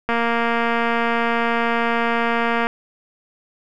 click train, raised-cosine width 0.5 ms, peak -6 dBFS, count 602, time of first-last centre 0.09-2.669 s, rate 233 Hz, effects none

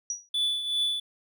sine tone with exponential decay, 5800 Hz, F#8, 35 cents flat, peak -25 dBFS, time 0.1-0.29 s, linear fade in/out 2 ms, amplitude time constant 40 ms
triangle tone with tremolo, 3467 Hz, A7, 26 cents flat, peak -21 dBFS, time 0.34-1 s, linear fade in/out 5 ms, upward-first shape triangle, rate 2.6 Hz, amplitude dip 65%
effects none

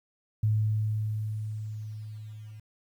sine tone with level ramp, 107.7 Hz, A2, 37 cents flat, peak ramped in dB -21 to -42 dBFS, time 0.43-2.6 s, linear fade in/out 5 ms, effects 10-bit

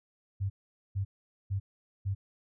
sine tone bursts, 98 Hz, G2, in tune, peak -28 dBFS, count 4, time 0.4-2.15 s, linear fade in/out 20 ms, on 100 ms, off 450 ms, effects none

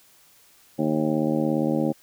harmonic tone with a mistuned harmonic, 77.4 Hz, D#2, 9 cents flat, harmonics 2 / 3 / 4 / 5 / 6 / 7 / 8 / 9 / 10, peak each -29 / -25 / -25 / -32 / -38 / -28 / -39 / -41 / -36 dBFS, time 0.78-1.93 s, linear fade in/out 20 ms, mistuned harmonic 10, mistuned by +45 cents, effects white hiss -56 dBFS RMS until 2.02 s

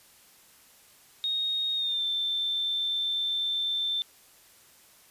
sine tone with pitch glide, 3729 to 3556 Hz, A#7 to A7, 0 to +18 cents, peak -26 dBFS, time 1.24-4.02 s, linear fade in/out 0 ms, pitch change -82 cents, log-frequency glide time 1.75-2.03 s, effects white hiss -57 dBFS RMS until 5.1 s + resampled to 32000 Hz

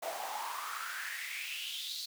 pink noise with high-pass filter sweep, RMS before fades -40 dBFS, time 0.02-2.06 s, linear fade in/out 10 ms, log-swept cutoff 620 to 4400 Hz, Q 6.3, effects none

